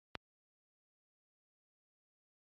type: click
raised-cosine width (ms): 0.3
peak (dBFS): -21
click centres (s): 0.153
effects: high-pass 60 Hz 12 dB/octave + MP3 64 kbps